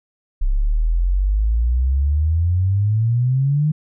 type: exponential sweep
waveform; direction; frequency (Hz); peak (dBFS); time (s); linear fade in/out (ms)
sine; up; 32.7 to 155.56; -14; 0.41-3.72; 10
effects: none